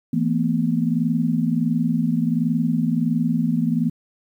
sine chord, E suspended fourth, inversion none, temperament equal with one note detuned, 164.81 / 225.5 / 246.9 Hz, E3 / A3 / B3, 0 / +43 / 0 cents, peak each -22 dBFS, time 0.13-3.9 s, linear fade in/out 5 ms, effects 9-bit

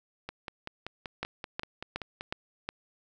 two click trains, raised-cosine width 0.3 ms, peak -16 / -21 dBFS, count 5 / 11, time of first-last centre 1.23-2.69 / 0.29-2.209 s, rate 2.74 / 5.21 Hz, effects none

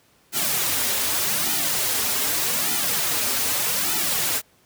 white noise with flanger, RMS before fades -23 dBFS, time 0.32-4.42 s, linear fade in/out 50 ms, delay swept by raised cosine 1.8 to 6.2 ms, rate 0.83 Hz, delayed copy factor -0.95, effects pink hiss -59 dBFS RMS until 4.65 s + high-pass 80 Hz 12 dB/octave

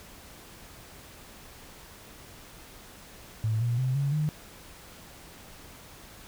sine tone with pitch steps, 110 / 119.26 / 129.31 / 140.2 / 152.01 Hz, A2 / A#2 / C3 / C#3 / D#3, 0 / +40 / -20 / +20 / -40 cents, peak -24 dBFS, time 3.44-4.29 s, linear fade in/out 0 ms, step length 170 ms, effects pink hiss -49 dBFS RMS until 6.27 s

